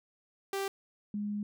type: tone pair in turn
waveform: sawtooth / sine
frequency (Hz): 392 / 206.9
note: G4 / G#3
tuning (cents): 0 / -6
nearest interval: major seventh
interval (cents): 1106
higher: first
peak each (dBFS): -28 / -32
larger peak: first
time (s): 0.53-0.68 / 1.14-1.43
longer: second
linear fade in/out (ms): 2
effects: none